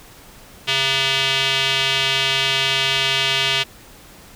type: tone with band-pass filter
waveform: square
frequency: 134.8 Hz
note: C#3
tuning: 48 cents flat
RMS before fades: -19 dBFS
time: 0.67-3.64 s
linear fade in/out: 20 ms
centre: 3100 Hz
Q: 2.8
effects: pink hiss -44 dBFS RMS until 4.35 s